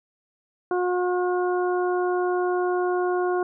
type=harmonic tone; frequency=360 Hz; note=F#4; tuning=47 cents flat; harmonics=1 / 2 / 3 / 4; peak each=-22 / -28 / -32 / -34 dBFS; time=0.71-3.43 s; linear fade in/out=2 ms; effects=none